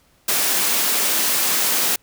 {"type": "high-pass noise", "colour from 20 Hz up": "white", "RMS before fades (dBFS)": -19, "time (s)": [0.28, 1.96], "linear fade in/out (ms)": 5, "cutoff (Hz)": 180, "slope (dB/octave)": 24, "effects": ["pink hiss -58 dBFS RMS until 2.02 s"]}